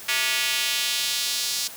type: tone with high-pass filter sweep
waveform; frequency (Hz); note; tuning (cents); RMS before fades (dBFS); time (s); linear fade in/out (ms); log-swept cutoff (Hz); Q
square; 130; C3; -11; -25; 0.08-1.68; 10; 2200 to 4800; 1.5
effects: white hiss -40 dBFS RMS until 1.76 s + high-pass 80 Hz 12 dB/octave